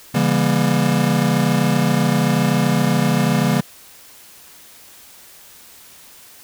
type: chord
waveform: square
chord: C# diminished seventh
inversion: none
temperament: just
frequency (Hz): 138.59 / 166.31 / 199.57 / 239.5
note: C#3 / E3 / G3 / Bb3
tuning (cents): 0 / +16 / +31 / +47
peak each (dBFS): -21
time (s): 0.14-3.61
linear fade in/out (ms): 10
effects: white hiss -44 dBFS RMS until 6.43 s

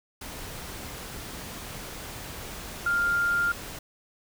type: tone in noise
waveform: sine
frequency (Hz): 1400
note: F6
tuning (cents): +4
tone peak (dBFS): -22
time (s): 2.86-3.52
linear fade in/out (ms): 5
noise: pink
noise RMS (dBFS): -39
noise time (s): 0.21-3.79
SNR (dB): +14
effects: none

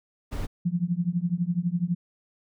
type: noise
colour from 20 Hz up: brown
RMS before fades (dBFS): -30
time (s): 0.31-0.47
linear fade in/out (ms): 20
type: tone with tremolo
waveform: sine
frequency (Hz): 174.6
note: F3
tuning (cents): 0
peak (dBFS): -19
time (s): 0.65-1.95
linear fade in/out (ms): 10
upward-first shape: triangle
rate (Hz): 12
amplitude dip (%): 100
effects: none

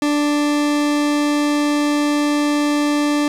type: tone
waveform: 40% pulse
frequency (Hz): 293.7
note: D4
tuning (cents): 0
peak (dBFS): -14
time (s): 0.02-3.28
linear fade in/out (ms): 2
effects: low-pass 9000 Hz 12 dB/octave + 7-bit

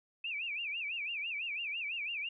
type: tone with vibrato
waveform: sine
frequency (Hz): 2533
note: D#7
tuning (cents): +30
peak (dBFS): -35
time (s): 0.24-2.29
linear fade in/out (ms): 5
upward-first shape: sine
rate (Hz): 6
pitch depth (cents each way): 190
effects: none

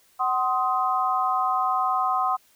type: chord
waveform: sine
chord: C diminished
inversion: second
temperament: just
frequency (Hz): 753.5 / 1046.5 / 1255.8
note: Gb5 / C6 / Eb6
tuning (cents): +31 / 0 / +16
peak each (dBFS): -25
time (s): 0.19-2.37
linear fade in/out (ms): 20
effects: white hiss -60 dBFS RMS until 2.55 s

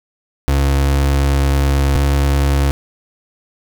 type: tone pair in turn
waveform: 35% pulse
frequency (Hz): 69.3 / 69.9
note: C#2 / C#2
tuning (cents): 0 / +15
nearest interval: unison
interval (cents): 15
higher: second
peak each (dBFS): -10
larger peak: neither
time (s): 0.48-1.96 / 1.96-2.71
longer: first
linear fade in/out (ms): 0
effects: none

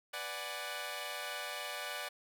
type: chord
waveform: 10% pulse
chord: G# half-diminished seventh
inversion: first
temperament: equal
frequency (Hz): 493.9 / 587.3 / 740 / 830.6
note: B4 / D5 / F#5 / G#5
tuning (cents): 0 / 0 / 0 / 0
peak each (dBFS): -40 / -34 / -36 / -39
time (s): 0.13-2.09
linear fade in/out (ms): 10
effects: none

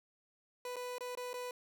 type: tone with dropouts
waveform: 30% pulse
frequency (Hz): 495.3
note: B4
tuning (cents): +5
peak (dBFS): -37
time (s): 0.65-1.51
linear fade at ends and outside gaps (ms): 2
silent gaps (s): 0.759-0.765 / 0.983-1.007 / 1.152-1.173 / 1.332-1.34
effects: none

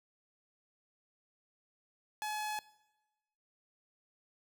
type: tone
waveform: sawtooth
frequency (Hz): 850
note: G#5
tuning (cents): +40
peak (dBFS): -32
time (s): 2.22-2.59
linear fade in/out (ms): 0
effects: noise-tail reverb RT60 1.0 s tail -20 dB re dry

